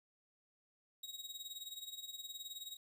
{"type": "tone with tremolo", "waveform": "sawtooth", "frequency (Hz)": 3800, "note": "A#7", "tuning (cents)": 33, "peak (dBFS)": -40, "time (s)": [1.03, 2.77], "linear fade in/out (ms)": 5, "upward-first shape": "sine", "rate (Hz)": 19, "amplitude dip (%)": 75, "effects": ["12-bit"]}